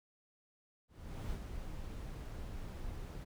brown noise with ADSR envelope, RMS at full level -39 dBFS, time 0.88-3.25 s, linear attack 440 ms, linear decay 58 ms, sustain -5 dB, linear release 22 ms, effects none

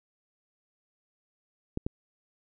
clicks, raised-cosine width 3 ms, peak -17 dBFS, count 2, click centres 1.774 / 1.865 s, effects none

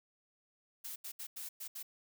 blue noise bursts at uneven times, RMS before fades -44 dBFS, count 6, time 0.84-0.96 / 1.04-1.12 / 1.19-1.27 / 1.36-1.49 / 1.6-1.68 / 1.75-1.83 s, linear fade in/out 10 ms, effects none

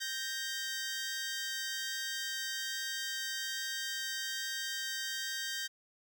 15% pulse tone pair together, 1574.7 / 1860 Hz, G6 / A#6, +7 / -4 cents, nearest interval minor third, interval 289 cents, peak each -31 / -34 dBFS, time 0-5.68 s, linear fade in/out 20 ms, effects none

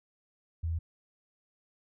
sine tone, 82.41 Hz, E2, in tune, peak -29 dBFS, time 0.63-0.79 s, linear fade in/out 10 ms, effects none

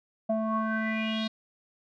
square tone with low-pass filter sweep, 220 Hz, A3, in tune, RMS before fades -29 dBFS, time 0.29-1.28 s, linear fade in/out 10 ms, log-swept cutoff 690 to 4000 Hz, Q 6.6, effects none

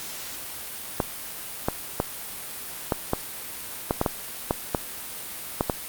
clicks, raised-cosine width 1 ms, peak -7 dBFS, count 12, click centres 1.002 / 1.685 / 2.001 / 2.922 / 3.134 / 3.909 / 4.014 / 4.062 / 4.509 / 4.748 / 5.609 / 5.698 s, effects white hiss -36 dBFS RMS until 5.88 s + Opus 48 kbps

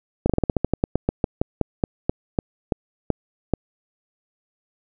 slowing click train, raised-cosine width 2 ms, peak -5 dBFS, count 21, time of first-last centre 0.26-3.537 s, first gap 36 ms, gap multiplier 1.14, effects none

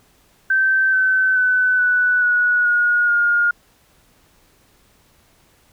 sine tone with pitch steps, 1550 / 1527.8 / 1505.9 / 1484.3 / 1463 / 1442 / 1421.4 Hz, G6 / G6 / F#6 / F#6 / F#6 / F#6 / F6, -20 / -45 / +30 / +5 / -20 / -45 / +30 cents, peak -13 dBFS, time 0.5-3.51 s, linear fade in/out 5 ms, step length 430 ms, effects pink hiss -56 dBFS RMS until 5.72 s

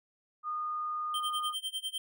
sine tone, 1226 Hz, D#6, 26 cents flat, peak -32 dBFS, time 0.43-1.55 s, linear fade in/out 50 ms
square tone with tremolo, 3136 Hz, G7, in tune, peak -32 dBFS, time 1.14-1.98 s, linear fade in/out 2 ms, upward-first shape sine, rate 10 Hz, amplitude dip 95%
effects none

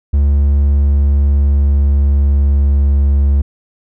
triangle tone with pitch glide, 71 to 70.06 Hz, C#2 to C#2, +42 to +19 cents, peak -6 dBFS, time 0.13-3.42 s, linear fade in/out 10 ms, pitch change -23 cents, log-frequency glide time 0.3-3.06 s, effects none

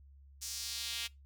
sawtooth tone with high-pass filter sweep, 233.1 Hz, A#3, in tune, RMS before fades -40 dBFS, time 0.41-1.08 s, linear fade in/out 20 ms, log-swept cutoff 6200 to 3000 Hz, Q 2, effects noise-tail reverb RT60 0.2 s tail -22 dB re dry + added 69 Hz sine -55 dBFS peak until 1.25 s

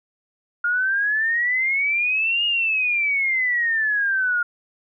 sine exponential two-way sweep, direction up then down, 1413 to 2868 to 1413 Hz, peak -18 dBFS, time 0.64-4.43 s, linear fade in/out 5 ms, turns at 2.45 s, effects none

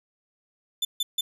40% pulse tone bursts, 3520 Hz, A7, in tune, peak -22 dBFS, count 3, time 0.82-1.21 s, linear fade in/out 5 ms, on 30 ms, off 150 ms, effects none

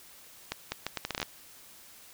accelerating click train, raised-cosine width 0.2 ms, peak -14 dBFS, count 11, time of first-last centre 0.52-1.229 s, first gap 200 ms, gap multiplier 0.73, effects white hiss -53 dBFS RMS until 2.13 s

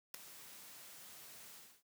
white noise with ADSR envelope, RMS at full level -39 dBFS, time 0.14-1.83 s, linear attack 5 ms, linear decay 3 ms, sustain -16 dB, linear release 290 ms, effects noise-tail reverb RT60 0.1 s tail -23 dB re dry + high-pass 100 Hz 12 dB/octave

